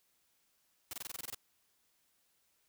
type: noise bursts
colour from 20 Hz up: white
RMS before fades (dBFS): -42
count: 10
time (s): 0.91-1.347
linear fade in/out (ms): 2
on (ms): 23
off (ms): 23
effects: white hiss -75 dBFS RMS until 2.68 s